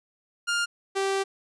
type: tone pair in turn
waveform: sawtooth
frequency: 1406 / 389.8 Hz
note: F6 / G4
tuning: +11 / -10 cents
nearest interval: octave + minor seventh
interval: 2221 cents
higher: first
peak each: -20 dBFS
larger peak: neither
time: 0.47-0.66 / 0.95-1.24 s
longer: second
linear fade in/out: 20 ms
effects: resampled to 22050 Hz